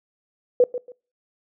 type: tone with echo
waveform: sine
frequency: 493.9 Hz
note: B4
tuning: in tune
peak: -11 dBFS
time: 0.6-0.64 s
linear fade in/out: 2 ms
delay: 140 ms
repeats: 2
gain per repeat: -13 dB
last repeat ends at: 0.92 s
effects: noise-tail reverb RT60 0.4 s tail -25 dB re dry